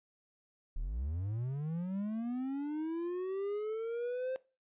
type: linear sweep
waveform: triangle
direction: up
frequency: 30.71 to 525 Hz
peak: -32 dBFS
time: 0.76-4.36 s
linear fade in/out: 0 ms
effects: noise-tail reverb RT60 0.3 s tail -19 dB re dry + resampled to 8000 Hz